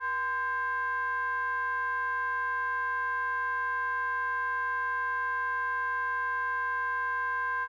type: ring-modulated tone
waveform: triangle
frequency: 277.2 Hz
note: C#4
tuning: in tune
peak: -23 dBFS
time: 0-7.68 s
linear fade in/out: 50 ms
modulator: 1310 Hz
effects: none